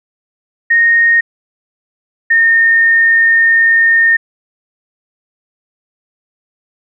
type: tone pair in turn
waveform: sine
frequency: 1855 / 1829.5 Hz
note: A#6 / A#6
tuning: -9 / -33 cents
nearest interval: unison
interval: 24 cents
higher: first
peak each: -6 dBFS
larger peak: neither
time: 0.7-1.21 / 2.3-4.17 s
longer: second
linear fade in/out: 10 ms
effects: none